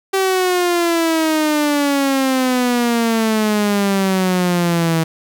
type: exponential sweep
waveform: sawtooth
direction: down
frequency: 388.1 to 161.1 Hz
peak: -10 dBFS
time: 0.13-5.04 s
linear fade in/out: 10 ms
effects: none